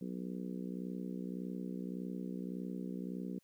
harmonic tone, 61.74 Hz, B1, in tune, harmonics 3 / 4 / 5 / 6 / 7 / 8, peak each -41 / -44 / -48 / -51 / -52 / -55 dBFS, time 0.01-3.39 s, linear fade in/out 5 ms, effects white hiss -75 dBFS RMS until 3.43 s

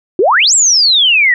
sine exponential two-way sweep, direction up then down, 332.2 to 7902 to 1865 Hz, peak -6 dBFS, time 0.19-1.34 s, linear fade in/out 2 ms, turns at 0.54 s, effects none

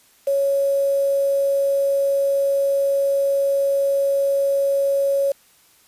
sine tone with quantisation, 554.4 Hz, C#5, in tune, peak -16 dBFS, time 0.27-5.32 s, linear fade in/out 5 ms, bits 6, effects white hiss -55 dBFS RMS until 5.87 s + resampled to 32000 Hz

